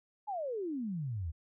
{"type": "exponential sweep", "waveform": "sine", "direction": "down", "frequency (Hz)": [871, 74.1], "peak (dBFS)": -34, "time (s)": [0.27, 1.32], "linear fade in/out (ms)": 20, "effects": []}